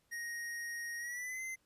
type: tone with pitch glide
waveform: square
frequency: 1874 to 2067 Hz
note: A#6 to C7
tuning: +9 to -22 cents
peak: -40 dBFS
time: 0.11-1.56 s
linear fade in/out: 20 ms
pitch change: +169 cents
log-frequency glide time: 0.98-1.42 s
effects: pink hiss -75 dBFS RMS until 1.65 s + resampled to 32000 Hz